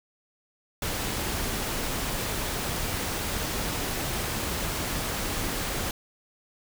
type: noise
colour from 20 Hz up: pink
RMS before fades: -30 dBFS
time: 0.82-5.91 s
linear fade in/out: 2 ms
effects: none